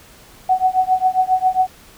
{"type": "tone with tremolo", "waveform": "sine", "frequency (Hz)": 746, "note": "F#5", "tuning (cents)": 14, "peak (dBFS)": -9, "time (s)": [0.49, 1.67], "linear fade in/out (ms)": 5, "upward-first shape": "triangle", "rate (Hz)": 7.4, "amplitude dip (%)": 100, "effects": ["pink hiss -45 dBFS RMS until 1.97 s"]}